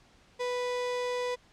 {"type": "tone", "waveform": "35% pulse", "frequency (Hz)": 493.9, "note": "B4", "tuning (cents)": 0, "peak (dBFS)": -28, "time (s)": [0.39, 1.36], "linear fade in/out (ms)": 20, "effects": ["pink hiss -61 dBFS RMS until 1.52 s", "low-pass 6000 Hz 12 dB/octave"]}